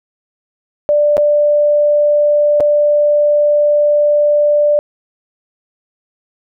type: tone with dropouts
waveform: sine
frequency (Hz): 590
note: D5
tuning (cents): +8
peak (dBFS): -8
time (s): 0.89-4.79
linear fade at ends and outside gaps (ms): 0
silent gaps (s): 1.169-1.179 / 2.601-2.606
effects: none